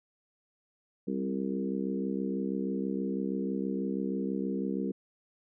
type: harmonic tone with a mistuned harmonic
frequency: 66.2 Hz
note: C2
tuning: 21 cents sharp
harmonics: 3 / 4 / 5 / 6 / 7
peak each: -33 / -35 / -37 / -39 / -40 dBFS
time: 1.07-4.92 s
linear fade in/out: 10 ms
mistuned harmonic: 3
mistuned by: -24 cents
effects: none